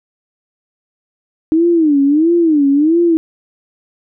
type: tone with vibrato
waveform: sine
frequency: 309.2 Hz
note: D#4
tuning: 11 cents flat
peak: -8 dBFS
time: 1.52-3.17 s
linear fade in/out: 0 ms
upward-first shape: sine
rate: 1.5 Hz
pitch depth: 190 cents each way
effects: none